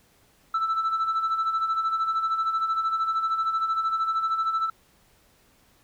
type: tone with tremolo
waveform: sine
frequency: 1322 Hz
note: E6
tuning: 5 cents sharp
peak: -18 dBFS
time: 0.54-4.7 s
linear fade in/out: 5 ms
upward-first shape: sine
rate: 13 Hz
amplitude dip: 65%
effects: tanh soft clip ceiling -20 dBFS + pink hiss -61 dBFS RMS until 5.83 s